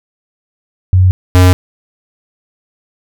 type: tone pair in turn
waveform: sine / square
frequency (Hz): 92.5 / 91.02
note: F#2 / F#2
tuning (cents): 0 / -28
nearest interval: unison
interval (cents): 28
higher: first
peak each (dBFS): -4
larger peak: neither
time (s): 0.93-1.11 / 1.35-1.53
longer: neither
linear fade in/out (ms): 0
effects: none